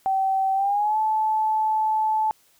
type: tone with pitch glide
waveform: sine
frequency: 770 to 869.3 Hz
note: G5 to A5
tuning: -31 to -21 cents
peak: -19 dBFS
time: 0.06-2.31 s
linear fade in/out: 0 ms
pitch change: +210 cents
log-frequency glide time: 0.54-0.98 s
effects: white hiss -60 dBFS RMS until 2.59 s